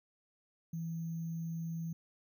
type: tone with sample-and-hold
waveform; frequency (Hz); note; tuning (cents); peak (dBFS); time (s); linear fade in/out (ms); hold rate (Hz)
sine; 164.81; E3; 0; -36; 0.73-1.93; 5; 6300
effects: none